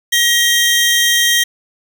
sawtooth tone pair together, 1900 / 3184 Hz, A#6 / G7, +33 / +26 cents, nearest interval major sixth, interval 893 cents, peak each -10 dBFS, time 0.12-1.44 s, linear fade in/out 10 ms, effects none

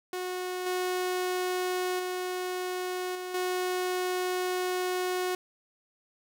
sawtooth tone with level steps, 365.1 Hz, F#4, 23 cents flat, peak -28 / -24 / -27 / -31 / -24 dBFS, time 0.13-5.35 s, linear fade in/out 2 ms, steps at 0.66 / 1.99 / 3.15 / 3.34 s, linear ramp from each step 5 ms, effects none

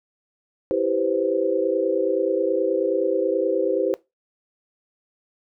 sine chord, C major seventh, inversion first, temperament equal, 329.6 / 392 / 493.9 / 523.3 Hz, E4 / G4 / B4 / C5, 0 / 0 / 0 / 0 cents, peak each -26 / -24 / -25 / -24 dBFS, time 0.71-3.94 s, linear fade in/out 0 ms, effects noise-tail reverb RT60 0.2 s tail -19 dB re dry

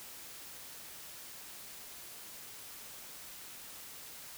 silence, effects white hiss -49 dBFS RMS until 4.37 s

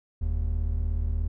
triangle tone pair together, 41.48 / 78.3 Hz, E1 / D#2, +12 / +11 cents, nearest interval major seventh, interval 1099 cents, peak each -25 dBFS, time 0.21-1.28 s, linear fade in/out 10 ms, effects none

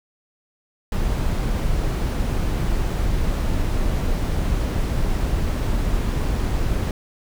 brown noise, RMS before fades -21 dBFS, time 0.92-6.91 s, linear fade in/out 2 ms, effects none

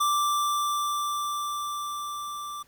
square tone with level ramp, 1174.7 Hz, D6, in tune, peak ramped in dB -22 to -35 dBFS, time 0-2.63 s, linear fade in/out 10 ms, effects pink hiss -61 dBFS RMS until 2.67 s

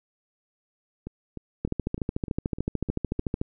two click trains, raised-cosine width 3 ms, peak -22 / -13 dBFS, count 8 / 25, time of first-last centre 1.07-3.191 / 1.65-3.415 s, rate 3.3 / 13.6 Hz, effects none

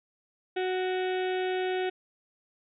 harmonic tone with a mistuned harmonic, 370 Hz, F#4, in tune, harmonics 1 / 2 / 4 / 5 / 6 / 7 / 8 / 9 / 10, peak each -28 / -34 / -40 / -42 / -44 / -45 / -46 / -47 / -48 dBFS, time 0.56-1.9 s, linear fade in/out 10 ms, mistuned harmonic 6, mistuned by +27 cents, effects none

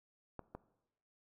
clicks, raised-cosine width 1 ms, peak -30 dBFS, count 2, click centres 0.393 / 0.55 s, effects noise-tail reverb RT60 0.9 s tail -18 dB re dry

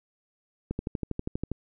click train, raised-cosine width 3 ms, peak -17 dBFS, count 11, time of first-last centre 0.71-1.516 s, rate 12.4 Hz, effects none

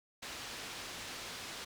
white low-pass noise, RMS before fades -45 dBFS, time 0.22-1.65 s, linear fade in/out 10 ms, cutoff 5000 Hz, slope 12 dB/octave, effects none

